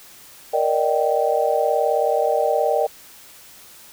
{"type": "chord", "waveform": "sine", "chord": "Eb major seventh", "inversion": "second", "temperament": "just", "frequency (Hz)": [466.7, 583.4, 622.3, 777.8], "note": ["Bb4", "D5", "Eb5", "G5"], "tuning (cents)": [2, -12, 0, -14], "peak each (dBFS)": -22, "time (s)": [0.53, 2.87], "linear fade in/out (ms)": 10, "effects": ["white hiss -45 dBFS RMS until 3.92 s"]}